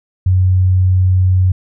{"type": "tone", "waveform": "sine", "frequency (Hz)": 92.5, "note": "F#2", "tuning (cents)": 0, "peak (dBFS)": -8, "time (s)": [0.26, 1.52], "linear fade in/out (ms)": 5, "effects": []}